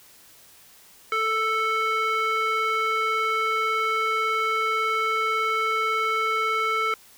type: tone with band-pass filter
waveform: square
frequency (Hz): 440.9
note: A4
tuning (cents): +4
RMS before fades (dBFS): -24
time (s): 1.12-6.94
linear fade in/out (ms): 2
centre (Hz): 1700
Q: 8.7
effects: white hiss -52 dBFS RMS until 7.17 s